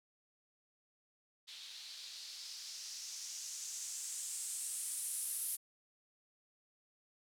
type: noise with low-pass filter sweep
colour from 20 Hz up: violet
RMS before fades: -44 dBFS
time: 1.47-5.57 s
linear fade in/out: 20 ms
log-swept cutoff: 3700 to 11000 Hz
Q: 2.9
effects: none